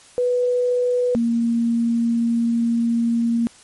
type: tone pair in turn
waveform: sine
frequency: 493.4 / 232.9 Hz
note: B4 / A#3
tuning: -2 / -1 cents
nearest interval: octave + minor second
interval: 1299 cents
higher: first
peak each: -16 dBFS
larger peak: neither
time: 0.18-1.15 / 1.15-3.47 s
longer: second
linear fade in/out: 0 ms
effects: white hiss -48 dBFS RMS until 3.63 s + MP3 48 kbps